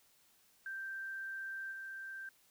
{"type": "tone with level steps", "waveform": "sine", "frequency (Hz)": 1569, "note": "G6", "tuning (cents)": 1, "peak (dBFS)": [-40, -43], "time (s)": [0.66, 2.29], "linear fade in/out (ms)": 2, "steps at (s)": 1.71, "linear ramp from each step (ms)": 20, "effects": ["white hiss -69 dBFS RMS until 2.5 s"]}